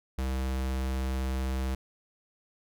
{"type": "tone", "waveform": "square", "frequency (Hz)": 65.41, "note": "C2", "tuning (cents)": 0, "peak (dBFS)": -29, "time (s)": [0.18, 1.75], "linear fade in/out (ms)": 5, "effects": []}